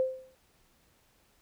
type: tone with exponential decay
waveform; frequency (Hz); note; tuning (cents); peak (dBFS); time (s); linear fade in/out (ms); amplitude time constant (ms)
sine; 520; C5; -11; -22; 0-0.35; 0; 74
effects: pink hiss -67 dBFS RMS until 1.41 s